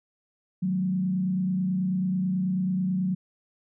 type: tone with frequency modulation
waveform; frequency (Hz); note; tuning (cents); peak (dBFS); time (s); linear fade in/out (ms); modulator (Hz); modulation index
sine; 185.4; F#3; +4; -23; 0.62-3.15; 10; 29.2; 0.55
effects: none